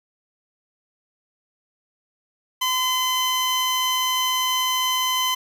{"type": "tone pair together", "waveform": "35% pulse", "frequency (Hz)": [1022, 3063], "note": ["C6", "G7"], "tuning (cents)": [-41, -41], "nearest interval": "octave + perfect fifth", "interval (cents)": 1900, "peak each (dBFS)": -21, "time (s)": [2.61, 5.35], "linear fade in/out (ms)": 10, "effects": []}